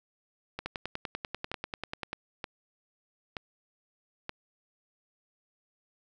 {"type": "two click trains", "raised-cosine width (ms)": 0.3, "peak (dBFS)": [-19, -18], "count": [5, 16], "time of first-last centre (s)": [[0.59, 4.294], [0.66, 2.131]], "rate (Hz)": [1.08, 10.2], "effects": []}